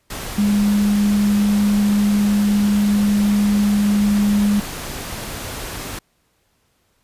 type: tone in noise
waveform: sine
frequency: 205.4 Hz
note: G#3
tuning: 19 cents flat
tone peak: -13 dBFS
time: 0.38-4.6 s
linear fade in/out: 5 ms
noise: pink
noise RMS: -29 dBFS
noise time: 0.1-5.99 s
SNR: +13 dB
effects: pink hiss -64 dBFS RMS until 7.03 s + resampled to 32000 Hz